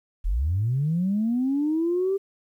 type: linear sweep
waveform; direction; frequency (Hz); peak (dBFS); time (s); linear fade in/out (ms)
sine; up; 35.54 to 397.4; -20; 0.24-2.18; 20
effects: tanh soft clip ceiling -16 dBFS + 10-bit